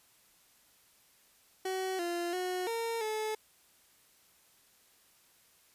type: tone with pitch steps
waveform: 30% pulse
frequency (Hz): 376.8 / 345.7 / 365.2 / 459.5 / 432.8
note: F#4 / F4 / F#4 / A#4 / A4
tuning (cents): +32 / -18 / -23 / -25 / -29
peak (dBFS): -30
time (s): 1.65-3.35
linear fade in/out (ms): 5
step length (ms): 340
effects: white hiss -65 dBFS RMS until 5.74 s + resampled to 32000 Hz